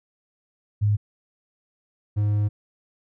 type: tone pair in turn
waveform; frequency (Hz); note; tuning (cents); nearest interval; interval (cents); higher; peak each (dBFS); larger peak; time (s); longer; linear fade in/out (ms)
sine / triangle; 104.1 / 104.1; G#2 / G#2; +5 / +5; unison; 0; neither; -17; neither; 0.81-0.97 / 2.16-2.49; second; 20
effects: none